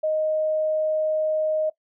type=tone; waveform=sine; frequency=622.3 Hz; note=D#5; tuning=in tune; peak=-20 dBFS; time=0.03-1.7 s; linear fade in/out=10 ms; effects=noise-tail reverb RT60 0.1 s tail -19 dB re dry